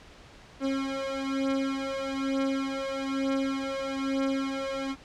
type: beating tone pair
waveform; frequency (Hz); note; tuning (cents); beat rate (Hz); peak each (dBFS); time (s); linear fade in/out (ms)
30% pulse; 270 / 271.1; C#4 / C#4; -45 / -38; 1.1; -28; 0.6-4.96; 50
effects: pink hiss -51 dBFS RMS until 5.04 s + low-pass 5000 Hz 12 dB/octave